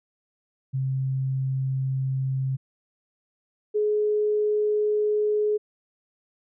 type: tone pair in turn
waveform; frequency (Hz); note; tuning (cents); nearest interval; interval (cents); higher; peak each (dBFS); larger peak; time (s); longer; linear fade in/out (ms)
sine; 132.8 / 421.6; C3 / G#4; +26 / +26; octave + minor sixth; 2000; second; -23 / -20; second; 0.73-2.57 / 3.74-5.58; neither; 20
effects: none